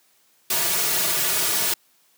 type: noise with comb filter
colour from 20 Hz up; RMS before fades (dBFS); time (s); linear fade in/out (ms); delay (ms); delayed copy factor
white; -22; 0.5-1.74; 5; 3.8; -1
effects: white hiss -61 dBFS RMS until 2.17 s + high-pass 150 Hz 12 dB/octave